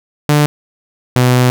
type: tone pair in turn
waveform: sawtooth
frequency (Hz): 148.2 / 125.23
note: D3 / B2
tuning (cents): +16 / +24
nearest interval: minor third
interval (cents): 292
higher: first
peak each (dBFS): -4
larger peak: neither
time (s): 0.29-0.46 / 1.16-1.5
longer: second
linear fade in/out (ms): 0
effects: none